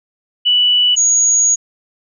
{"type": "tone pair in turn", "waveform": "sine", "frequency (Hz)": [2960, 6691], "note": ["F#7", "G#8"], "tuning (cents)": [0, 12], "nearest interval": "octave + major second", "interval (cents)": 1412, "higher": "second", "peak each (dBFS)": -9, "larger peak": "neither", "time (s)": [[0.45, 0.96], [0.96, 1.56]], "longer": "second", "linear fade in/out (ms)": 20, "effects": []}